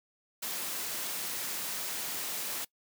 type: noise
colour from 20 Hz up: white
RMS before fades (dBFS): -36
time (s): 0.42-2.65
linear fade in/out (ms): 10
effects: noise-tail reverb RT60 0.1 s tail -22 dB re dry + high-pass 150 Hz 12 dB/octave